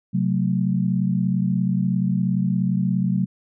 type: chord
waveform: sine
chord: F# diminished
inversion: second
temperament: just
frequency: 133.2 / 185 / 222 Hz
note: C3 / F#3 / A3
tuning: +31 / 0 / +16 cents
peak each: -24 / -20 / -26 dBFS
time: 0.13-3.26 s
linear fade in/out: 20 ms
effects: none